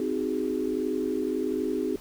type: chord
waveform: sine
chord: Ab dominant seventh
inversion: first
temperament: just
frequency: 259.6 / 311.5 / 373.8 / 415.3 Hz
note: C4 / Eb4 / Gb4 / Ab4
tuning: -13 / +2 / +18 / 0 cents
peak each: -31 dBFS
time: 0-1.96 s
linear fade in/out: 2 ms
effects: pink hiss -50 dBFS RMS until 2 s